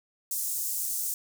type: high-pass noise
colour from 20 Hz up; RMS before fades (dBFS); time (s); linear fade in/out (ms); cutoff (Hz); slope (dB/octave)
pink; -31; 0.31-1.14; 2; 7200; 24
effects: none